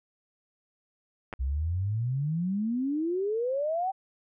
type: clicks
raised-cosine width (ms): 0.5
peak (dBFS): -22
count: 2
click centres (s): 1.328 / 1.337
type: exponential sweep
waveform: sine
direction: up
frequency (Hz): 62.2 to 784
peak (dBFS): -26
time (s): 1.39-3.92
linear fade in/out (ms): 20
effects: none